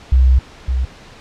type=tone pair in turn; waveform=sine; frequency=64.3 / 63.89 Hz; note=C2 / C2; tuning=-30 / -41 cents; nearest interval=unison; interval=11 cents; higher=first; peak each=-7 / -14 dBFS; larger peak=first; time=0.12-0.39 / 0.68-0.85 s; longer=first; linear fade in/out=5 ms; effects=pink hiss -40 dBFS RMS until 1.2 s + low-pass 5000 Hz 12 dB/octave